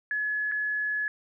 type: tone with dropouts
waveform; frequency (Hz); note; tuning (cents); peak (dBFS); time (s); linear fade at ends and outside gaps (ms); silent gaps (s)
sine; 1701; G#6; +41; -26; 0.11-1.08; 1; 0.515-0.52
effects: none